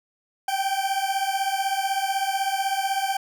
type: beating tone pair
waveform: 40% pulse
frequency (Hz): 772 / 788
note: G5 / G5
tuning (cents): -27 / +9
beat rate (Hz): 16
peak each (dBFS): -25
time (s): 0.48-3.17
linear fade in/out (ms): 5
effects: none